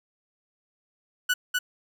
30% pulse tone with echo, 1480 Hz, F#6, in tune, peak -18 dBFS, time 1.29-1.34 s, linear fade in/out 10 ms, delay 250 ms, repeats 1, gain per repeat -2 dB, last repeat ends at 1.59 s, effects none

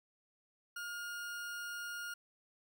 40% pulse tone, 1422 Hz, F6, 31 cents sharp, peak -40 dBFS, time 0.76-2.14 s, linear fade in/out 5 ms, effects none

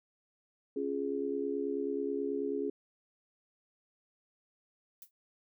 sine chord, Db major, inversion none, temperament just, 277.2 / 346.5 / 415.8 Hz, Db4 / F4 / Ab4, 0 / -14 / +2 cents, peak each -36 / -39 / -34 dBFS, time 0.76-2.7 s, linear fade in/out 5 ms
violet noise with exponential decay, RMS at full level -45 dBFS, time 5.02-5.11 s, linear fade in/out 1 ms, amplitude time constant 19 ms
effects none

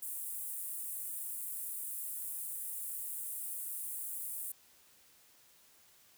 pink high-pass noise, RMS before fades -41 dBFS, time 0.02-4.52 s, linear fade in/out 5 ms, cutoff 8700 Hz, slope 48 dB/octave, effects white hiss -64 dBFS RMS until 6.17 s

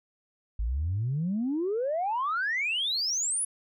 sine exponential sweep, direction up, 50.4 to 10548 Hz, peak -25 dBFS, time 0.59-3.45 s, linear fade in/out 5 ms, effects tanh soft clip ceiling -22 dBFS

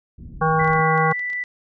pink low-pass noise, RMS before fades -37 dBFS, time 0.18-0.82 s, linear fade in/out 10 ms, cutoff 240 Hz, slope 24 dB/octave
harmonic tone, 159.3 Hz, D#3, 41 cents sharp, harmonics 1 / 3 / 5 / 7 / 9 / 10, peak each -21 / -23 / -21 / -21 / -27 / -31 dBFS, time 0.41-1.13 s, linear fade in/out 10 ms
sine tone with pitch glide, 1991 to 1977.2 Hz, B6 to B6, +14 to +1 cents, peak -23 dBFS, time 0.59-1.44 s, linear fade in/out 10 ms, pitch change -13 cents, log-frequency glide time 0.75-0.82 s
clicks, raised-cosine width 0.2 ms, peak -27 dBFS, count 9, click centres 0.646 / 0.677 / 0.733 / 0.978 / 1.114 / 1.194 / 1.301 / 1.332 / 1.439 s
effects none

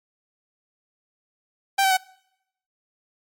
sawtooth tone with pitch steps, 784 / 767 / 750.3 Hz, G5 / G5 / F#5, 0 / -38 / +24 cents, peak -13 dBFS, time 1.78-1.972 s, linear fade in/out 10 ms, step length 64 ms, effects noise-tail reverb RT60 0.8 s tail -26 dB re dry + MP3 64 kbps

